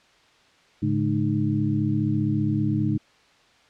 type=tone cluster; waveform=sine; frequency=108.5 / 143.6 / 212.6 / 306.9 Hz; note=A2 / D3 / G#3 / D#4; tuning=-24 / -39 / +41 / -24 cents; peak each=-26 dBFS; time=0.82-2.98 s; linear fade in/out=10 ms; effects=white hiss -57 dBFS RMS until 3.69 s + low-pass 4000 Hz 12 dB/octave